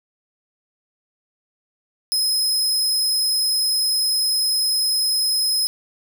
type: tone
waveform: sawtooth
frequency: 5110 Hz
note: D#8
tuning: 45 cents sharp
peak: -15 dBFS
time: 2.12-5.67 s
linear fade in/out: 0 ms
effects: none